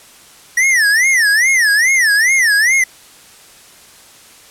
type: tone with vibrato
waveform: square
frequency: 1882 Hz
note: A#6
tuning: 16 cents sharp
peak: -10 dBFS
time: 0.57-2.84 s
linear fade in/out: 5 ms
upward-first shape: sine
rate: 2.4 Hz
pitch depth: 240 cents each way
effects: white hiss -42 dBFS RMS until 4.5 s + low-pass 11000 Hz 12 dB/octave